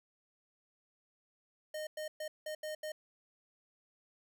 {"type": "tone bursts at uneven times", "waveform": "square", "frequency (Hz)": 615, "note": "D#5", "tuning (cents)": -20, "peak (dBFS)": -39, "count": 6, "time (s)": [[1.74, 1.87], [1.97, 2.08], [2.2, 2.28], [2.46, 2.55], [2.63, 2.75], [2.83, 2.92]], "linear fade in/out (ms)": 5, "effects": []}